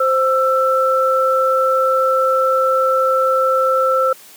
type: tone pair together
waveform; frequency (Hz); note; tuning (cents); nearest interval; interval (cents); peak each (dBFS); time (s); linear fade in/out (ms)
sine; 523.3 / 1332; C5 / E6; 0 / +18; octave + major third; 1618; -15; 0-4.13; 5
effects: white hiss -42 dBFS RMS until 4.36 s + high-pass 150 Hz 12 dB/octave